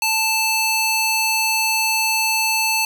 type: tone with high-pass filter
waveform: square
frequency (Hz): 880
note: A5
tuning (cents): 0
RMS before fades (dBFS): -19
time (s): 0.02-2.85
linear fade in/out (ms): 2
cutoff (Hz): 1900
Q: 0.79
effects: none